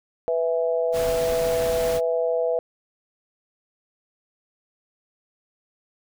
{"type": "harmonic tone", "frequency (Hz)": 164.81, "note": "E3", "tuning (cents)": 0, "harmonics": [3, 4, 5], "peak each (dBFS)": [-22, -24, -38], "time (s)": [0.28, 2.59], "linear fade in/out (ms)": 0}
{"type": "noise", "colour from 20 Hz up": "pink", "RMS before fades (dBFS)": -32, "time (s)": [0.92, 2.01], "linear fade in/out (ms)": 50}
{"effects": []}